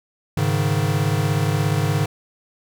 square chord, Ab suspended fourth, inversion none, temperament equal, 103.83 / 138.59 / 155.56 Hz, Ab2 / Db3 / Eb3, 0 / 0 / 0 cents, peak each -23 dBFS, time 0.37-2.06 s, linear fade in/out 5 ms, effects none

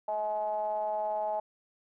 triangle ring-modulated tone, 104.9 Hz, G#2, 18 cents sharp, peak -24 dBFS, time 0.08-1.4 s, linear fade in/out 5 ms, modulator 743 Hz, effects none

